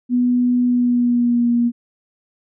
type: tone with pitch glide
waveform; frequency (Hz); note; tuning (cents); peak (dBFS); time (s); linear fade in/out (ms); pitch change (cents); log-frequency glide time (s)
sine; 246.2 to 238; B3 to A#3; -5 to +36; -13; 0.09-1.72; 50; -59; 0.65-1.49
effects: none